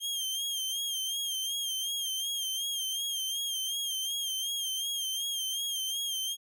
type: tone with vibrato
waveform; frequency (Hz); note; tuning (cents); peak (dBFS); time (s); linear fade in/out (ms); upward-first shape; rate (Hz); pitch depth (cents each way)
sawtooth; 3194; G7; +32; -28; 0-6.37; 50; sine; 2.7; 56
effects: none